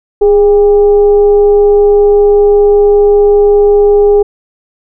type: tone with frequency modulation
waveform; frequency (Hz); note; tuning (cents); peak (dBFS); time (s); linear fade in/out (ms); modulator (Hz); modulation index
sine; 411.6; G#4; -16; -3; 0.21-4.23; 10; 389; 0.34
effects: none